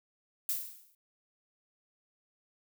violet noise with exponential decay, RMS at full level -30 dBFS, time 0.49-0.95 s, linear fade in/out 2 ms, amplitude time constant 100 ms, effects none

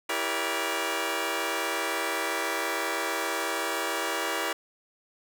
10% pulse chord, E diminished seventh, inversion none, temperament just, 329.6 / 395.6 / 474.7 / 569.6 Hz, E4 / G4 / Bb4 / Db5, 0 / +16 / +31 / +47 cents, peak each -25 dBFS, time 0.09-4.53 s, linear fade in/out 5 ms, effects none

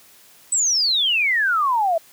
sine exponential sweep, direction down, 8160 to 638 Hz, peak -16 dBFS, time 0.52-1.98 s, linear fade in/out 5 ms, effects white hiss -50 dBFS RMS until 2.12 s + high-pass 80 Hz 12 dB/octave

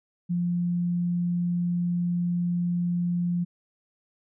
sine tone, 174.8 Hz, F3, 2 cents sharp, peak -23 dBFS, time 0.29-3.45 s, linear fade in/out 20 ms, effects none

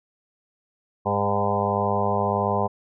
harmonic tone with a mistuned harmonic, 101.5 Hz, G#2, 39 cents flat, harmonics 1 / 2 / 4 / 5 / 6 / 7 / 8 / 9 / 10, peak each -29 / -29 / -29 / -29 / -29 / -29 / -29 / -29 / -29 dBFS, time 1.05-2.68 s, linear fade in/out 20 ms, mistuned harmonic 7, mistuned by +17 cents, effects none

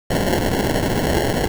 white noise with sample-and-hold, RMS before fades -19 dBFS, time 0.1-1.48 s, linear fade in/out 5 ms, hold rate 1225 Hz, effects none

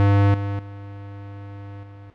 square tone with level steps, 100.3 Hz, G2, 40 cents sharp, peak -14 / -24 / -35 / -40 dBFS, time 0-2.1 s, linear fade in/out 0 ms, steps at 0.34 / 0.59 / 1.83 s, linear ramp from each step 2 ms, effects pink hiss -56 dBFS RMS until 2.14 s + low-pass 2000 Hz 12 dB/octave

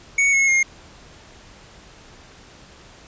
square tone with pitch steps, 2227 / 2180 / 2134 Hz, C#7 / C#7 / C7, +7 / -29 / +34 cents, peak -15 dBFS, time 0.18-0.63 s, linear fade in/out 5 ms, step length 150 ms, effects pink hiss -46 dBFS RMS until 3.07 s + resampled to 16000 Hz

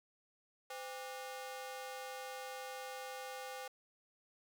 sawtooth ring-modulated tone, 658 Hz, E5, 3 cents flat, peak -37 dBFS, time 0.7-3.68 s, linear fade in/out 5 ms, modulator 144 Hz, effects 11-bit

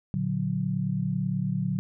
sine chord, Bb augmented, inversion none, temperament equal, 116.54 / 146.83 / 185 Hz, Bb2 / D3 / F#3, 0 / 0 / 0 cents, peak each -32 / -29 / -28 dBFS, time 0.14-1.79 s, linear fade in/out 0 ms, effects none

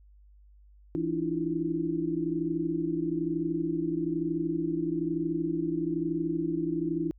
sine tone cluster, 165.6 / 293.1 / 325.8 / 346.9 Hz, E3 / D4 / E4 / F4, +8 / -3 / -20 / -12 cents, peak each -35 / -33 / -30 / -34 dBFS, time 0.95-7.11 s, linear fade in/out 0 ms, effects added 50 Hz sine -53 dBFS peak until 7.18 s

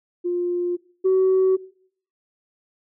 sine tone pair in turn, 352.6 / 377 Hz, F4 / F#4, +17 / +32 cents, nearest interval minor second, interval 115 cents, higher second, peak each -20 / -13 dBFS, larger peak second, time 0.24-0.77 / 1.04-1.57 s, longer neither, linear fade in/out 20 ms, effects noise-tail reverb RT60 0.6 s tail -21 dB re dry + tanh soft clip ceiling -12 dBFS

